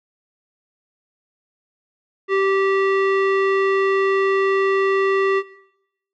square tone with low-pass filter, 389 Hz, G4, 13 cents flat, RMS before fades -18 dBFS, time 2.28-5.43 s, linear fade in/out 50 ms, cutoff 2200 Hz, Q 1.7, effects noise-tail reverb RT60 0.8 s tail -17 dB re dry

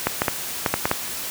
clicks, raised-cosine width 0.5 ms, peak -3 dBFS, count 7, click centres 0.07 / 0.219 / 0.282 / 0.662 / 0.74 / 0.855 / 0.914 s, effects white hiss -30 dBFS RMS until 1.3 s + high-pass 60 Hz 12 dB/octave

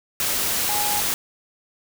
sine tone in noise, 830.6 Hz, G#5, in tune, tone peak -26 dBFS, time 0.69-1 s, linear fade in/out 0 ms, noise white, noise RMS -23 dBFS, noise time 0.2-1.14 s, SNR -6 dB, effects none

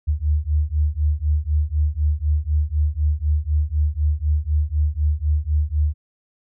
sine beating tone pair, 73.42 / 77.42 Hz, D2 / D#2, 0 / -8 cents, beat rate 4 Hz, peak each -20 / -20 dBFS, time 0.07-5.94 s, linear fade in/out 20 ms, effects none

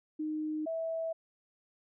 sine tone pair in turn, 308.3 / 653.3 Hz, D#4 / E5, -16 / -16 cents, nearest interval octave + minor second, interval 1300 cents, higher second, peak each -32 / -32 dBFS, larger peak neither, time 0.19-0.66 / 0.66-1.13 s, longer neither, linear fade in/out 10 ms, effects none

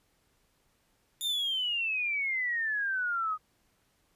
sine exponential sweep, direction down, 3694 to 1237 Hz, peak -28 dBFS, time 1.21-3.38 s, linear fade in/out 50 ms
5% pulse tone with exponential decay, 3520 Hz, A7, in tune, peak -26 dBFS, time 1.21-1.86 s, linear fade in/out 0 ms, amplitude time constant 140 ms
effects pink hiss -71 dBFS RMS until 4.15 s + resampled to 32000 Hz

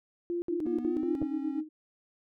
sine tone bursts, 346.4 Hz, F4, 14 cents flat, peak -29 dBFS, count 5, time 0.3-1.152 s, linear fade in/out 0 ms, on 120 ms, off 63 ms
sine tone with tremolo, 310 Hz, D#4, 6 cents flat, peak -28 dBFS, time 0.49-1.69 s, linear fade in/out 50 ms, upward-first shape sine, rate 8.4 Hz, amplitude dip 80%
triangle tone with pitch glide, 241.5 to 272.6 Hz, B3 to C#4, -39 to -29 cents, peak -32 dBFS, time 0.65-1.61 s, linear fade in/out 10 ms, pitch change +210 cents, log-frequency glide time 0.79-1.17 s
clicks, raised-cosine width 2 ms, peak -24 dBFS, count 2, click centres 1.217 / 1.226 s
effects none

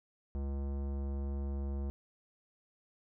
sine tone with tanh clipping, 69.3 Hz, C#2, in tune, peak -36 dBFS, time 0.35-1.9 s, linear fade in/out 0 ms, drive 18 dB, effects none

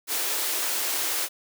white high-pass noise, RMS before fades -27 dBFS, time 0.07-1.29 s, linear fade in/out 50 ms, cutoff 290 Hz, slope 48 dB/octave, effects none

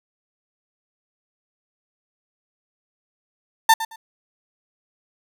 35% pulse tone with echo, 896 Hz, A5, 31 cents sharp, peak -8 dBFS, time 3.69-3.74 s, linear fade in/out 5 ms, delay 110 ms, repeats 2, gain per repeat -14 dB, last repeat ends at 3.96 s, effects none

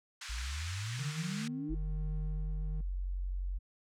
pink band-pass noise, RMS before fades -45 dBFS, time 0.21-1.48 s, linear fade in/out 5 ms, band 1300 to 7900 Hz, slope 24 dB/octave
sine exponential sweep, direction up, 53.3 to 329.6 Hz, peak -36 dBFS, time 0.29-1.75 s, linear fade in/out 10 ms
triangle tone with tremolo, 153.8 Hz, D#3, 20 cents flat, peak -37 dBFS, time 0.99-2.81 s, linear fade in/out 2 ms, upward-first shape sine, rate 1.1 Hz, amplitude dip 35%
sine tone, 45.8 Hz, F#1, 17 cents flat, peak -33 dBFS, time 1.69-3.59 s, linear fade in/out 20 ms
effects none

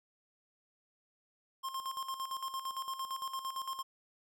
square tone with tremolo, 1062 Hz, C6, 25 cents sharp, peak -36 dBFS, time 1.63-3.83 s, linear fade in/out 20 ms, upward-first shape square, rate 8.8 Hz, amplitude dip 65%, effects none

